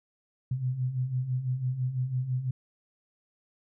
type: beating tone pair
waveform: sine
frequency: 123.47 / 129.47 Hz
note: B2 / C3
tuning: 0 / -18 cents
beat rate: 6 Hz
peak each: -34 / -28 dBFS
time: 0.51-2.51 s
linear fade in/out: 5 ms
effects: none